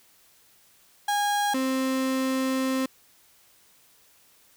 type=tone pair in turn; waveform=35% pulse; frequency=820 / 262.8 Hz; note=G#5 / C4; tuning=-22 / +8 cents; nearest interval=octave + minor sixth; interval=1970 cents; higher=first; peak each=-21 / -22 dBFS; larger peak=first; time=1.08-1.54 / 1.54-2.86 s; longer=second; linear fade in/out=5 ms; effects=white hiss -59 dBFS RMS until 4.56 s